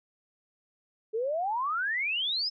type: exponential sweep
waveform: sine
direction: up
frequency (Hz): 423.5 to 5274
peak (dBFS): -27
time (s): 1.13-2.5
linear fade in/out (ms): 20
effects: none

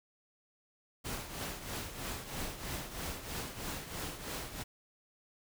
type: noise with tremolo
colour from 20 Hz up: pink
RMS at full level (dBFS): -38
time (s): 1.04-4.64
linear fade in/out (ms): 20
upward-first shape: triangle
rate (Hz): 3.1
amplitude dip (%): 70
effects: none

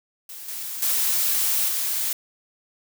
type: noise with level steps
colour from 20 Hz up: blue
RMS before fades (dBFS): -38 / -32 / -22 / -25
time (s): 0.29-2.13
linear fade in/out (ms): 2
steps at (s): 0.48 / 0.82 / 1.68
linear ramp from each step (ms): 5
effects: none

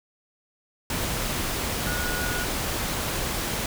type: tone in noise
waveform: sine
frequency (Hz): 1452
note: F#6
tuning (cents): -33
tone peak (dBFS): -31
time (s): 1.87-2.44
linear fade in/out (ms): 2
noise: pink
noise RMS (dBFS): -28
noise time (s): 0.9-3.66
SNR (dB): -6
effects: none

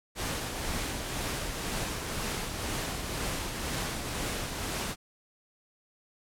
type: noise with tremolo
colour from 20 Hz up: pink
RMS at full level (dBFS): -32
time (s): 0.15-4.96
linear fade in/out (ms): 50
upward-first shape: triangle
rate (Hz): 2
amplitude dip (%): 40
effects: low-pass 12000 Hz 12 dB/octave

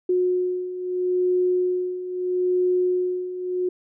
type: beating tone pair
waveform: sine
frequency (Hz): 362.5 / 363.27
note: F#4 / F#4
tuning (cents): -35 / -32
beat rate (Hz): 0.77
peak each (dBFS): -26 / -21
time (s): 0.09-3.69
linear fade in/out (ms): 5
effects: none

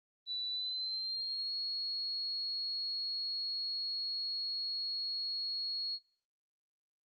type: tone with pitch glide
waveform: sine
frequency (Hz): 3963 to 4322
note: B7 to C#8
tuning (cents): +5 to -45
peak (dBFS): -35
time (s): 0.26-5.99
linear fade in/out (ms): 50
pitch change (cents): +150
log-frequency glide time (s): 0.5-1.52
effects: noise-tail reverb RT60 0.4 s tail -23 dB re dry + Opus 32 kbps

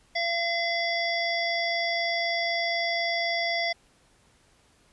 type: harmonic tone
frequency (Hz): 681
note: F5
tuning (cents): -44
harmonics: 1 / 3 / 5 / 7 / 8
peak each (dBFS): -29 / -28 / -35 / -34 / -37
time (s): 0.15-3.73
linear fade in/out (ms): 10
effects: pink hiss -62 dBFS RMS until 4.92 s + resampled to 24000 Hz

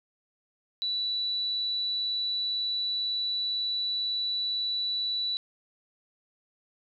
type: tone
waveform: sine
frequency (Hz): 3951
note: B7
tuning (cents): 0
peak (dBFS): -27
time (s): 0.82-5.37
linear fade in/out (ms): 0
effects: none

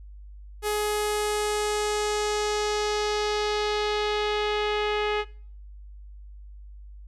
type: tone with low-pass filter sweep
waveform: sawtooth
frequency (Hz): 420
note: G#4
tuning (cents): +19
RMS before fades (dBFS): -26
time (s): 0.62-5.25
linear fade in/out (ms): 50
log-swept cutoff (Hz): 12000 to 2700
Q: 1.7
effects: noise-tail reverb RT60 0.5 s tail -21 dB re dry + added 50 Hz sine -41 dBFS peak until 7.07 s

